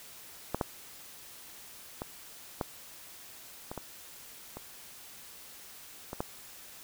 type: clicks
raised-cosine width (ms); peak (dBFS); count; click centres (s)
1; -15 / -14 / -21 / -16 / -24 / -23 / -26 / -23 / -17; 9; 0.546 / 0.612 / 2.019 / 2.612 / 3.715 / 3.777 / 4.57 / 6.131 / 6.205
effects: white hiss -50 dBFS RMS until 6.83 s